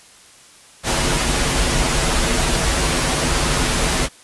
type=noise with comb filter; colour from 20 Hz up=pink; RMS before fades=-18 dBFS; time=0.83-4.09 s; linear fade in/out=50 ms; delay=10 ms; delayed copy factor=-0.6; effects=white hiss -46 dBFS RMS until 4.23 s + resampled to 24000 Hz